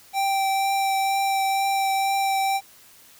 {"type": "tone with vibrato", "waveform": "square", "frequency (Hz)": 781, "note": "G5", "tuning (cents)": -7, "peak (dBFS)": -21, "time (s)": [0.13, 2.61], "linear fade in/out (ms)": 50, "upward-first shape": "triangle", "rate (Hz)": 2.1, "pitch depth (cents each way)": 12, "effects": ["white hiss -51 dBFS RMS until 3.19 s"]}